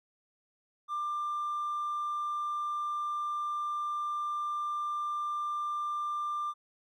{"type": "tone", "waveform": "triangle", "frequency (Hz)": 1190, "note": "D6", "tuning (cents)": 22, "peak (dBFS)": -28, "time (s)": [0.88, 6.54], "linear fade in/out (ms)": 50, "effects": ["tanh soft clip ceiling -27 dBFS"]}